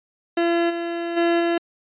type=tone with level steps; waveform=30% pulse; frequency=340 Hz; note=F4; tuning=46 cents flat; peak=-15 / -22 / -14 / -16 dBFS; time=0.37-1.58 s; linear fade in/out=5 ms; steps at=0.69 / 1.16 / 1.39 s; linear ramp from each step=20 ms; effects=resampled to 8000 Hz